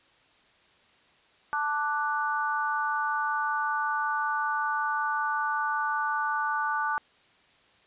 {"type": "chord", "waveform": "sine", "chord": "D major", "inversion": "second", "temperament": "equal", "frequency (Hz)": [880, 1174.7, 1480], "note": ["A5", "D6", "F#6"], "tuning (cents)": [0, 0, 0], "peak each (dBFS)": -30, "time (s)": [1.53, 6.98], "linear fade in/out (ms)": 0, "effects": ["white hiss -61 dBFS RMS until 7.86 s", "resampled to 8000 Hz"]}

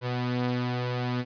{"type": "tone pair together", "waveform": "sawtooth", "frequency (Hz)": [123.53, 248.2], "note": ["B2", "B3"], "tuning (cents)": [1, 9], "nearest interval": "octave", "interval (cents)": 1208, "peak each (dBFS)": [-24, -28], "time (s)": [0.01, 1.25], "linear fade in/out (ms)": 50, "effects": ["resampled to 11025 Hz"]}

